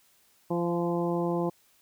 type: harmonic tone with a mistuned harmonic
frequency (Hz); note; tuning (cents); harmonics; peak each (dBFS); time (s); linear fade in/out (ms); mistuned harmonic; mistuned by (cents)
172; F3; -26; 1 / 2 / 3 / 4 / 5 / 6; -30 / -29 / -33 / -37 / -37 / -39; 0.5-1.5; 10; 4; +16
effects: white hiss -64 dBFS RMS until 1.81 s